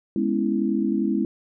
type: chord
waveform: sine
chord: C# minor seventh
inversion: second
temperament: equal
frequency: 207.7 / 246.9 / 277.2 / 329.6 Hz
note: G#3 / B3 / C#4 / E4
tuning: 0 / 0 / 0 / 0 cents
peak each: -24 / -27 / -27 / -25 dBFS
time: 0.16-1.25 s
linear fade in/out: 2 ms
effects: none